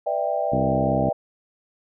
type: chord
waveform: sine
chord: E minor seventh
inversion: second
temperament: just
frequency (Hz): 494.4 / 593.3 / 659.3 / 791.1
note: B4 / D5 / E5 / G5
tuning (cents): +2 / +18 / 0 / +16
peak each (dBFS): -31 / -25 / -26 / -27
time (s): 0.06-1.13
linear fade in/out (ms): 10
type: harmonic tone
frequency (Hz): 65.41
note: C2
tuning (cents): 0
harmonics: 1 / 2 / 3 / 4 / 5 / 6 / 7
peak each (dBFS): -34 / -26 / -27 / -27 / -30 / -35 / -34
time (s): 0.52-1.1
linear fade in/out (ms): 5
effects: none